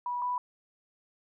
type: tone pair in turn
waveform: sine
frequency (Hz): 977 / 987.2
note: B5 / B5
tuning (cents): -19 / -1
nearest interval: unison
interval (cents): 18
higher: second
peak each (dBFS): -30 / -28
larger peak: second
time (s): 0.06-0.22 / 0.22-0.38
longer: neither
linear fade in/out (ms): 2
effects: none